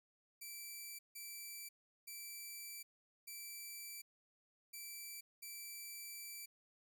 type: tone bursts at uneven times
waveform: 5% pulse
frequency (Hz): 2330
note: D7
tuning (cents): -14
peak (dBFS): -38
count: 6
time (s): 0.41-0.99 / 1.15-1.69 / 2.07-2.83 / 3.27-4.02 / 4.73-5.21 / 5.42-6.46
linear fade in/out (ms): 10
effects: 13-bit